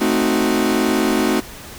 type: chord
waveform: 40% pulse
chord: A diminished seventh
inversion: none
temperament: equal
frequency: 220 / 261.6 / 311.1 / 370 Hz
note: A3 / C4 / Eb4 / Gb4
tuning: 0 / 0 / 0 / 0 cents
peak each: -20 dBFS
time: 0-1.41 s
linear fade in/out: 20 ms
effects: pink hiss -36 dBFS RMS until 1.78 s